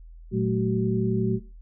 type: tone cluster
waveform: sine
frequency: 117.3 / 186.9 / 217.8 / 377.8 Hz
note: A#2 / F#3 / A3 / F#4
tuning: +11 / +18 / -17 / +36 cents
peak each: -27 dBFS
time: 0.31-1.4 s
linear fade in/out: 50 ms
effects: noise-tail reverb RT60 0.3 s tail -19 dB re dry + added 41 Hz sine -42 dBFS peak until 1.61 s